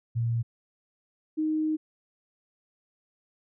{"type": "tone pair in turn", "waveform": "sine", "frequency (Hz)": [116.54, 311.1], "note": ["A#2", "D#4"], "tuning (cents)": [0, 0], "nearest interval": "octave + perfect fourth", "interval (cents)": 1700, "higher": "second", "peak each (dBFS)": -24, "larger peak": "neither", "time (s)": [[0.15, 0.43], [1.37, 1.77]], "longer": "second", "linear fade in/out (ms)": 20, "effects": []}